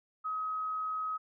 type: tone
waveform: sine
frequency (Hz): 1269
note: D#6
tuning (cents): +34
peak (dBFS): -32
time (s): 0.24-1.18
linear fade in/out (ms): 20
effects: none